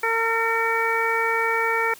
harmonic tone, 455.1 Hz, A#4, 42 cents flat, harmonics 1 / 2 / 3 / 4 / 5, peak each -26 / -26 / -26 / -26 / -26 dBFS, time 0.03-1.94 s, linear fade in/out 5 ms, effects white hiss -46 dBFS RMS until 1.99 s

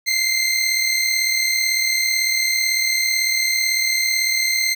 20% pulse tone pair together, 2062 / 2100 Hz, C7 / C7, -26 / +6 cents, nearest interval unison, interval 32 cents, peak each -16 / -14 dBFS, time 0.06-4.75 s, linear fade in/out 20 ms, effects none

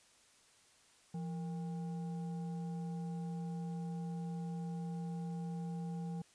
sine tone with frequency modulation, 170 Hz, F3, 46 cents flat, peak -38 dBFS, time 1.14-6.22 s, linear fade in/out 5 ms, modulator 633 Hz, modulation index 0.37, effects white hiss -66 dBFS RMS until 6.34 s + resampled to 22050 Hz

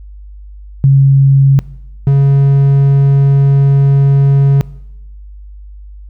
sine / triangle tone pair in turn, 136.8 / 138.71 Hz, C#3 / C#3, -23 / +1 cents, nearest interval unison, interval 24 cents, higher second, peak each -3 dBFS, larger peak neither, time 0.84-1.59 / 2.07-4.61 s, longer second, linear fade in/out 0 ms, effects noise-tail reverb RT60 0.9 s tail -21 dB re dry + added 50 Hz sine -29 dBFS peak until 6.09 s

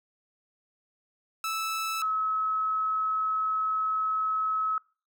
sawtooth / sine tone pair in turn, 1312 / 1288 Hz, E6 / E6, -9 / -41 cents, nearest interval unison, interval 32 cents, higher first, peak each -25 dBFS, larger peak neither, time 1.44-2.02 / 2.02-4.78 s, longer second, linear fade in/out 2 ms, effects noise-tail reverb RT60 0.4 s tail -25 dB re dry

